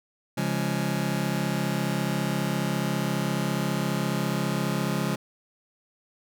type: chord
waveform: sawtooth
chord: Db major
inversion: none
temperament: just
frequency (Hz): 138.59 / 173.24 / 207.9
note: Db3 / F3 / Ab3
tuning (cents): 0 / -14 / +2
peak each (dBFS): -25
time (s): 0.37-5.16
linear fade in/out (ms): 10
effects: none